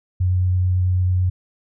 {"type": "tone with vibrato", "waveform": "sine", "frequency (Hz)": 91.3, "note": "F#2", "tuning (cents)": -23, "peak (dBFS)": -15, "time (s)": [0.2, 1.3], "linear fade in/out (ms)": 10, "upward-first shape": "sine", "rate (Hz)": 9.1, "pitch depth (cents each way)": 9, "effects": []}